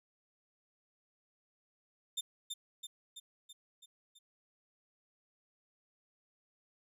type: tone with echo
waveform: sawtooth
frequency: 3596 Hz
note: A7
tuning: 37 cents sharp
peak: -31 dBFS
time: 2.17-2.21 s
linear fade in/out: 10 ms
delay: 330 ms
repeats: 6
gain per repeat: -4 dB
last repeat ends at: 4.19 s
effects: resampled to 32000 Hz